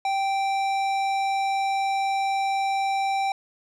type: tone with tanh clipping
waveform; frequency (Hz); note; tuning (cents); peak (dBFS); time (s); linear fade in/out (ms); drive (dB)
sine; 782; G5; -4; -24; 0.05-3.32; 2; 15
effects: none